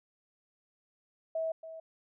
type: tone with echo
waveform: sine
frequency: 647 Hz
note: E5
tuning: 32 cents flat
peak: -30 dBFS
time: 1.35-1.52 s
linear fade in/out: 5 ms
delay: 280 ms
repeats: 1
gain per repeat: -12 dB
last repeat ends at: 1.8 s
effects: none